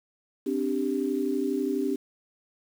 sine chord, C suspended second, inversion none, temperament equal, 261.6 / 293.7 / 392 Hz, C4 / D4 / G4, 0 / 0 / 0 cents, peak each -29 / -29 / -29 dBFS, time 0.46-1.96 s, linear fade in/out 10 ms, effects 8-bit

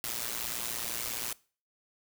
white noise with amplitude modulation, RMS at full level -32 dBFS, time 0.04-1.33 s, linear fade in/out 0 ms, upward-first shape sine, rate 117 Hz, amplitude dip 80%, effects noise-tail reverb RT60 0.4 s tail -22 dB re dry

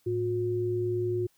sine tone pair together, 109.54 / 359.4 Hz, A2 / F4, -7 / +50 cents, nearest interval octave + major sixth, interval 2057 cents, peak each -32 / -27 dBFS, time 0.06-1.27 s, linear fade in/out 10 ms, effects white hiss -68 dBFS RMS until 1.37 s

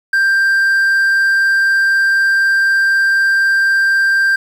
triangle tone, 1581 Hz, G6, 14 cents sharp, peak -8 dBFS, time 0.13-4.36 s, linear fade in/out 5 ms, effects 7-bit

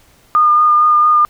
sine tone with vibrato, 1215 Hz, D#6, 42 cents flat, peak -7 dBFS, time 0.35-1.25 s, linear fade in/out 0 ms, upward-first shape sine, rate 4.4 Hz, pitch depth 15 cents each way, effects pink hiss -50 dBFS RMS until 1.29 s

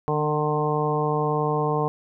harmonic tone with a mistuned harmonic, 150.9 Hz, D3, 47 cents sharp, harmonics 1 / 2 / 3 / 4 / 5 / 6 / 7, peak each -26 / -32 / -25 / -33 / -29 / -31 / -29 dBFS, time 0.08-1.88 s, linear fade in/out 0 ms, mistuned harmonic 2, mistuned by -17 cents, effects none

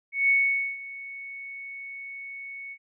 sine tone with ADSR envelope, 2217 Hz, C#7, in tune, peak -17 dBFS, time 0.12-2.78 s, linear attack 170 ms, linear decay 480 ms, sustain -19 dB, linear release 62 ms, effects none

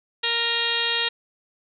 harmonic tone with a mistuned harmonic, 466.2 Hz, A#4, in tune, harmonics 1 / 2 / 3 / 4 / 5 / 6 / 7 / 8 / 9, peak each -34 / -34 / -34 / -28 / -34 / -28 / -28 / -28 / -33 dBFS, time 0.23-1.09 s, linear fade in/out 10 ms, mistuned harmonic 5, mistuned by +53 cents, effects none

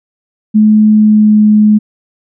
sine tone with pitch glide, 214.1 to 212 Hz, A3 to G#3, -47 to +36 cents, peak -3 dBFS, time 0.54-1.79 s, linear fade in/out 20 ms, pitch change -17 cents, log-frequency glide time 0.89-1.43 s, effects none

